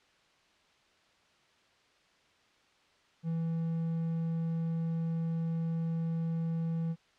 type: tone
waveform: triangle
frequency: 164.6 Hz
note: E3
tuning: 2 cents flat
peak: -28 dBFS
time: 3.23-6.96 s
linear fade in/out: 50 ms
effects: white hiss -66 dBFS RMS until 7.18 s + low-pass 4000 Hz 12 dB/octave